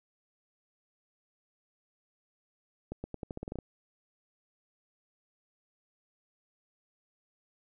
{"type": "accelerating click train", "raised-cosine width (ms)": 2, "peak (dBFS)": -24, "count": 11, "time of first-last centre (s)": [2.92, 3.587], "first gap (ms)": 120, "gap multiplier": 0.86, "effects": []}